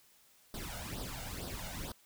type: noise with flanger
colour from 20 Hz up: pink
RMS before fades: -42 dBFS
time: 0.54-1.92 s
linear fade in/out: 2 ms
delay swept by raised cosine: 0.21 to 1.41 ms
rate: 2.2 Hz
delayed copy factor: +0.75
effects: white hiss -65 dBFS RMS until 2.05 s